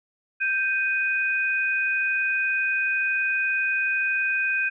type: tone pair together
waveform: sine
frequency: 1568 / 2489 Hz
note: G6 / D#7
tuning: 0 / 0 cents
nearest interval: minor sixth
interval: 800 cents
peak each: -24 dBFS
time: 0.4-4.7 s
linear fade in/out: 20 ms
effects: none